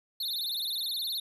square tone with vibrato, 3951 Hz, B7, in tune, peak -31 dBFS, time 0.2-1.2 s, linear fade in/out 5 ms, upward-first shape sine, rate 19 Hz, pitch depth 190 cents each way, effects none

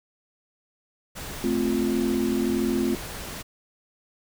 pink noise, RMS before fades -36 dBFS, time 1.15-3.43 s, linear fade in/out 20 ms
sine chord, F major, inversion first, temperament equal, 220 / 261.6 / 349.2 Hz, A3 / C4 / F4, 0 / 0 / 0 cents, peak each -26 dBFS, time 1.44-2.95 s, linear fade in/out 2 ms
effects none

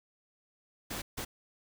pink noise bursts at uneven times, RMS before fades -38 dBFS, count 2, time 0.9-1.02 / 1.17-1.25 s, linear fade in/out 10 ms, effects none

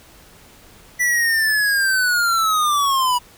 square linear sweep, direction down, 1975.5 to 967 Hz, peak -16 dBFS, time 0.99-3.19 s, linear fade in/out 20 ms, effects pink hiss -47 dBFS RMS until 3.37 s

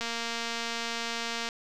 click train, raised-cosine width 0.2 ms, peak -16 dBFS, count 344, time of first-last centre 0.01-1.488 s, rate 232 Hz, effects none

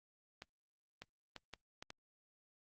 clicks, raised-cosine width 0.2 ms, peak -30 dBFS, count 6, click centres 0.421 / 1.02 / 1.363 / 1.537 / 1.825 / 1.904 s, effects Opus 32 kbps

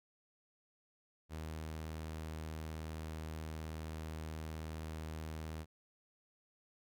sawtooth tone, 78.9 Hz, D#2, 25 cents sharp, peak -38 dBFS, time 1.29-5.66 s, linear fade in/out 50 ms, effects none

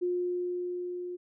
sine tone with level ramp, 356.6 Hz, F4, 36 cents sharp, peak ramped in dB -26 to -35 dBFS, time 0.01-1.17 s, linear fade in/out 20 ms, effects none

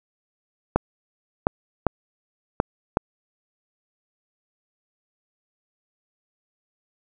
clicks, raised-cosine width 1 ms, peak -3 dBFS, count 5, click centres 0.76 / 1.469 / 1.867 / 2.601 / 2.971 s, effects none

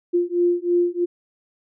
sine beating tone pair, 348.5 / 351.6 Hz, F4 / F4, -4 / +12 cents, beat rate 3.1 Hz, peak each -20 dBFS, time 0.13-1.06 s, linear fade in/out 20 ms, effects none

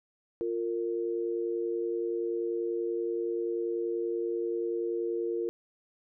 sine tone pair together, 349.1 / 459.5 Hz, F4 / A#4, -1 / -25 cents, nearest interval perfect fourth, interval 476 cents, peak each -31 / -32 dBFS, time 0.41-5.49 s, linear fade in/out 0 ms, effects none

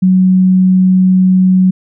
sine tone, 185.8 Hz, F#3, 7 cents sharp, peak -5 dBFS, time 0.02-1.71 s, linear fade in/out 10 ms, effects none

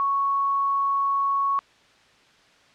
sine tone, 1108.7 Hz, C#6, in tune, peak -20 dBFS, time 0-1.59 s, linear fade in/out 0 ms, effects white hiss -56 dBFS RMS until 2.74 s + low-pass 4000 Hz 12 dB/octave

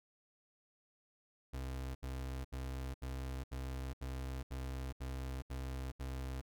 35% pulse tone bursts, 65.41 Hz, C2, in tune, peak -38 dBFS, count 10, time 1.53-6.414 s, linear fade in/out 10 ms, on 420 ms, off 76 ms, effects none

